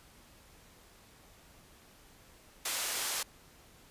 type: band-pass noise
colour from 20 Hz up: white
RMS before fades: -35 dBFS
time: 2.65-3.23 s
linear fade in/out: 5 ms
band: 440 to 11000 Hz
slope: 12 dB/octave
effects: pink hiss -59 dBFS RMS until 3.9 s + resampled to 32000 Hz